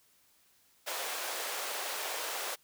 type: high-pass noise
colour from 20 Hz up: pink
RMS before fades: -37 dBFS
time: 0.86-2.56 s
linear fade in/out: 20 ms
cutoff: 490 Hz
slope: 24 dB/octave
effects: white hiss -67 dBFS RMS until 2.63 s